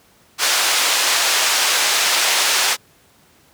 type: band-pass noise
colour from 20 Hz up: white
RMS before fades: -17 dBFS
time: 0.38-2.77 s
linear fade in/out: 50 ms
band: 630 to 6200 Hz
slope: 12 dB/octave
effects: pink hiss -53 dBFS RMS until 3.53 s + high-pass 80 Hz 12 dB/octave